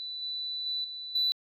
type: tone with level steps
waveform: sine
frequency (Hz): 3978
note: B7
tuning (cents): +12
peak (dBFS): -35 / -32 / -29 / -37 / -23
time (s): 0-1.32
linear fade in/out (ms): 0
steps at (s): 0.22 / 0.66 / 0.84 / 1.15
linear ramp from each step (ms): 5
effects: tanh soft clip ceiling -20 dBFS